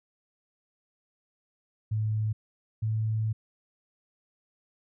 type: tone pair in turn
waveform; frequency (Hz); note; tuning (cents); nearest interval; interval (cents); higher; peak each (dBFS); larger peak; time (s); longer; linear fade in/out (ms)
sine; 108.2 / 109.77; A2 / A2; -29 / -4; unison; 25; second; -25; neither; 1.91-2.33 / 2.82-3.33; second; 10
effects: none